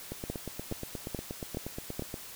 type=two click trains; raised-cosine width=2 ms; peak=-23 / -20 dBFS; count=18 / 5; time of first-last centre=0.12-2.141 / 0.3-1.995 s; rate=8.41 / 2.36 Hz; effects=white hiss -46 dBFS RMS until 2.35 s